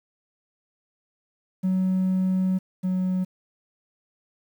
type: tone pair in turn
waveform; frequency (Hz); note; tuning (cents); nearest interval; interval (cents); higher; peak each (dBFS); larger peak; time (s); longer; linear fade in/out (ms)
triangle; 186.7 / 184.88; F#3 / F#3; +16 / -1; unison; 17; first; -17 / -19; first; 1.63-2.59 / 2.83-3.25; first; 20
effects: tanh soft clip ceiling -15 dBFS + 9-bit